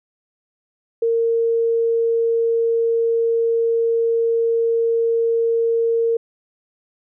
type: tone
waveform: sine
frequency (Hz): 460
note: A#4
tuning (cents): -23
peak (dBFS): -15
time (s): 1.02-6.17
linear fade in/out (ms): 5
effects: none